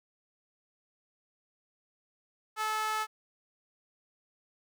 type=tone with high-pass filter; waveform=sawtooth; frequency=433.1 Hz; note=A4; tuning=27 cents flat; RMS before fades=-32 dBFS; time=2.56-3.07 s; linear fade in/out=50 ms; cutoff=1100 Hz; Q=4; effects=none